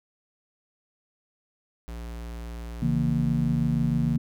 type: tone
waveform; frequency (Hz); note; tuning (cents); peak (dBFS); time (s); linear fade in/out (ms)
square; 58; A#1; -8; -35; 1.88-4.16; 0
type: chord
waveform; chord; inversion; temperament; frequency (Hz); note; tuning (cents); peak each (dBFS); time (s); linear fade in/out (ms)
sine; A# diminished; first; equal; 138.59 / 164.81 / 233.1; C#3 / E3 / A#3; 0 / 0 / 0; -26; 2.82-4.18; 5
effects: none